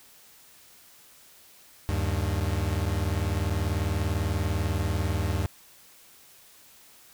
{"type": "tone pair together", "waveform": "40% pulse", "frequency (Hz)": [77.78, 98], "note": ["D#2", "G2"], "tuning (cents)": [0, 0], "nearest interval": "major third", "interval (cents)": 400, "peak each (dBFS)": -27, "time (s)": [1.89, 5.46], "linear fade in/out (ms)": 0, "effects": ["white hiss -54 dBFS RMS until 7.13 s"]}